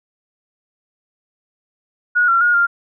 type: tone with pitch steps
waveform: sine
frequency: 1451 / 1367 / 1435 / 1396 Hz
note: F#6 / F6 / F6 / F6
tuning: -34 / -37 / +47 / -1 cents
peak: -11 dBFS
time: 2.15-2.67 s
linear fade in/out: 20 ms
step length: 130 ms
effects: none